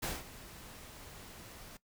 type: noise with ADSR envelope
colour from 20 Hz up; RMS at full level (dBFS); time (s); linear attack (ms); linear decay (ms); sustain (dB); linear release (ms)
pink; -35; 0.02-1.77; 16; 190; -16; 3
effects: noise-tail reverb RT60 0.1 s tail -18 dB re dry